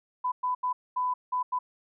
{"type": "tone bursts at uneven times", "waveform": "sine", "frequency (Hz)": 1000, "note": "B5", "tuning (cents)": 21, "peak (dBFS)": -25, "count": 6, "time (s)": [[0.24, 0.32], [0.43, 0.55], [0.63, 0.73], [0.96, 1.14], [1.32, 1.43], [1.52, 1.59]], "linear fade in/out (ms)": 10, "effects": []}